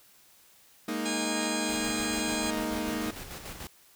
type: chord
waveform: sawtooth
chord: Ab suspended second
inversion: none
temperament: equal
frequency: 207.7 / 233.1 / 311.1 Hz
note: Ab3 / Bb3 / Eb4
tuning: 0 / 0 / 0 cents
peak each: -33 / -30 / -29 dBFS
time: 0.88-3.11 s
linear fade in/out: 5 ms
type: harmonic tone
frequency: 818 Hz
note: G#5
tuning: 26 cents flat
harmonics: 1 / 2 / 3 / 4 / 5 / 6 / 8 / 9 / 10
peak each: -44 / -41 / -39 / -41 / -40 / -44 / -41 / -43 / -40 dBFS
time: 1.05-2.51 s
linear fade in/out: 10 ms
type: noise with tremolo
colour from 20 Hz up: pink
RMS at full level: -40 dBFS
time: 1.69-3.67 s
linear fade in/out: 0 ms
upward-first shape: square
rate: 6.8 Hz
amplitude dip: 45%
effects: white hiss -59 dBFS RMS until 3.95 s